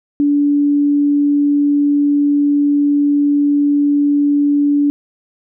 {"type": "tone", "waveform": "sine", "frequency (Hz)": 288.6, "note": "D4", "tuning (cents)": -30, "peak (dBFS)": -10, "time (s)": [0.2, 4.9], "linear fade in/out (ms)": 0, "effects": []}